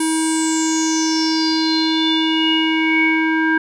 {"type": "tone with low-pass filter sweep", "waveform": "square", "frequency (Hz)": 319.3, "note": "D#4", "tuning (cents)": 45, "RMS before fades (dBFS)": -17, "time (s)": [0, 3.58], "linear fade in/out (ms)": 5, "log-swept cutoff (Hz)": [9900, 1700], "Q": 9.5, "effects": []}